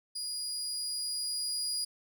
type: tone with level ramp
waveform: 30% pulse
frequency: 4884 Hz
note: D#8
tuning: 33 cents flat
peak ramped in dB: -32 to -28 dBFS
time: 0.15-1.85 s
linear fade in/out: 10 ms
effects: none